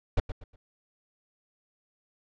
brown noise with echo, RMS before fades -22 dBFS, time 0.17-0.2 s, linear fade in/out 5 ms, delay 120 ms, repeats 3, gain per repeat -11 dB, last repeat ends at 0.56 s, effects low-pass 4000 Hz 12 dB/octave

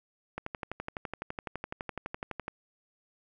click train, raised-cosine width 0.5 ms, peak -20 dBFS, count 26, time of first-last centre 0.38-2.481 s, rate 11.9 Hz, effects none

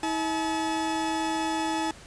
40% pulse tone pair together, 321 / 857.9 Hz, E4 / A5, -46 / -44 cents, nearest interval octave + perfect fourth, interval 1702 cents, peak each -28 dBFS, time 0.03-1.91 s, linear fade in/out 2 ms, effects pink hiss -48 dBFS RMS until 2.06 s + resampled to 22050 Hz

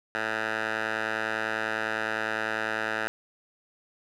10% pulse tone with band-pass filter, 109.9 Hz, A2, 2 cents flat, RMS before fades -30 dBFS, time 0.15-3.08 s, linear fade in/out 0 ms, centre 1500 Hz, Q 1.8, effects none

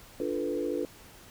sine chord, B half-diminished seventh, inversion first, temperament equal, 293.7 / 349.2 / 440 / 493.9 Hz, D4 / F4 / A4 / B4, 0 / 0 / 0 / 0 cents, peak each -34 dBFS, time 0.2-0.85 s, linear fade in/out 2 ms, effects pink hiss -52 dBFS RMS until 1.3 s

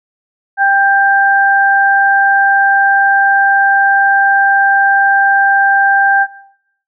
sine tone pair together, 790 / 1581 Hz, G5 / G6, +13 / +14 cents, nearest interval octave, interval 1201 cents, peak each -10 dBFS, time 0.57-6.27 s, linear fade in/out 50 ms, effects noise-tail reverb RT60 0.7 s tail -17 dB re dry

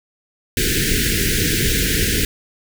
pink band-stop noise, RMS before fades -18 dBFS, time 0.57-2.25 s, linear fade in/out 2 ms, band 480 to 1500 Hz, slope 96 dB/octave, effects none

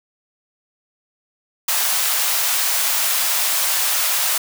white high-pass noise, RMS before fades -19 dBFS, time 1.68-4.38 s, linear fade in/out 5 ms, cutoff 620 Hz, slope 24 dB/octave, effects none

